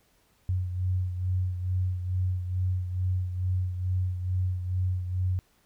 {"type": "beating tone pair", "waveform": "sine", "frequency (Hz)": [91.4, 93.7], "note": ["F#2", "F#2"], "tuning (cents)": [-21, 22], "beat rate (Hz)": 2.3, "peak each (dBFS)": [-26, -34], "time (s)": [0.49, 5.39], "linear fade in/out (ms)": 0, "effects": ["pink hiss -66 dBFS RMS until 5.65 s"]}